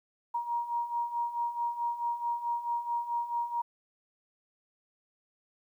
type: beating tone pair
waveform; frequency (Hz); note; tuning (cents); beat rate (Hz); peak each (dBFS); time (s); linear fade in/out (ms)
sine; 943 / 947.6; A#5 / A#5; +20 / +28; 4.6; -36 / -31; 0.34-3.62; 10
effects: 11-bit